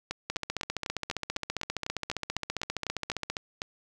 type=two click trains; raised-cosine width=0.2 ms; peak=-15 / -14 dBFS; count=15 / 46; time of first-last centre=0.11-3.619 / 0.3-3.3 s; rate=3.99 / 15 Hz; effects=none